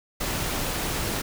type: noise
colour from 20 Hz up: pink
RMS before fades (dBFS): -28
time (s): 0.2-1.22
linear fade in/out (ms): 10
effects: none